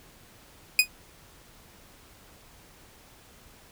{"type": "tone with exponential decay", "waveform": "sawtooth", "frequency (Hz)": 2489, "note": "D#7", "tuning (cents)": 0, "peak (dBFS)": -9, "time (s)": [0.79, 0.88], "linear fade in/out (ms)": 2, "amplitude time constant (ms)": 18, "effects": ["pink hiss -54 dBFS RMS until 3.71 s"]}